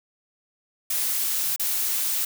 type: noise with dropouts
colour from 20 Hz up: blue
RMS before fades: -25 dBFS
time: 0.9-2.25 s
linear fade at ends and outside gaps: 5 ms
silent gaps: 1.562-1.595 s
effects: none